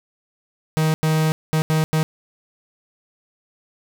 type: tone bursts at uneven times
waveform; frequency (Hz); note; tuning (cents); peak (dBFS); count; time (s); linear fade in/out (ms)
45% pulse; 157.2; D#3; +18; -16; 5; 0.77-0.94 / 1.03-1.32 / 1.53-1.62 / 1.7-1.84 / 1.93-2.03; 0
effects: none